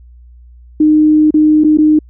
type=tone with dropouts; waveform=sine; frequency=306.4 Hz; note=D#4; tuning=27 cents flat; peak=-5 dBFS; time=0.8-1.99 s; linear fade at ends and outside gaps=5 ms; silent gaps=1.307-1.341 / 1.638-1.644 / 1.774-1.784 s; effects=added 60 Hz sine -36 dBFS peak until 2.09 s